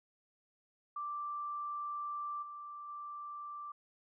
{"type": "tone with level steps", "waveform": "sine", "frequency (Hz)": 1174.7, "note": "D6", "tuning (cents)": 0, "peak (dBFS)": [-37, -44, -42], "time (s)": [0.96, 3.72], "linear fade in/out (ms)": 5, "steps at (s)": [2.42, 2.88], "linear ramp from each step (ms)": 10, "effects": []}